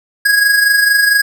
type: tone with amplitude modulation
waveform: square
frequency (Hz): 1652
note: G#6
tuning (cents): -10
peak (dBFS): -7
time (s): 0.25-1.22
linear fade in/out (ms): 10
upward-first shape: sine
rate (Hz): 24.4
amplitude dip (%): 50
effects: none